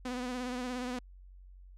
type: tone with vibrato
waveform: sawtooth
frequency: 249.6 Hz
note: B3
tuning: 19 cents sharp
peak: -31 dBFS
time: 0.05-0.99 s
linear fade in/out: 5 ms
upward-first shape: sine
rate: 17 Hz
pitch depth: 40 cents each way
effects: added 46 Hz sine -50 dBFS peak until 1.77 s + low-pass 8000 Hz 12 dB/octave